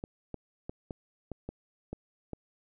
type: clicks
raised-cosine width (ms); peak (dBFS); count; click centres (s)
2; -24; 8; 0.039 / 0.343 / 0.695 / 0.908 / 1.317 / 1.49 / 1.93 / 2.333
effects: none